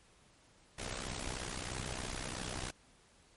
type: noise with amplitude modulation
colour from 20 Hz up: pink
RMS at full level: -37 dBFS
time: 0.78-2.71 s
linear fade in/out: 10 ms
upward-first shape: sine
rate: 63.1 Hz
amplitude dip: 85%
effects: pink hiss -65 dBFS RMS until 3.36 s + MP3 48 kbps